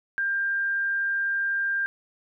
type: tone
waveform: sine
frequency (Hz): 1594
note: G6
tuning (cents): +28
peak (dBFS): -23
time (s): 0.18-1.86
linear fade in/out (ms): 0
effects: none